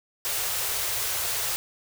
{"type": "band-stop noise", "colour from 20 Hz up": "white", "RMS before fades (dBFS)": -28, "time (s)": [0.25, 1.56], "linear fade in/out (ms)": 0, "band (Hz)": [140, 370], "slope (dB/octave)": 48, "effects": []}